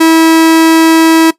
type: tone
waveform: 45% pulse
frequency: 324.5 Hz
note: E4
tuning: 27 cents flat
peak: -3 dBFS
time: 0-1.31 s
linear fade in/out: 10 ms
effects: noise-tail reverb RT60 0.1 s tail -17 dB re dry + resampled to 32000 Hz